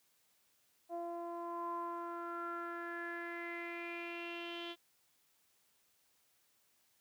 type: tone with low-pass filter sweep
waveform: sawtooth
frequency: 342.2 Hz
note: F4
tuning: 35 cents flat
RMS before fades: -43 dBFS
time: 0.89-4.76 s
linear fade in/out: 50 ms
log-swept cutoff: 750 to 3300 Hz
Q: 7.1
effects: white hiss -74 dBFS RMS until 7 s + high-pass 60 Hz 12 dB/octave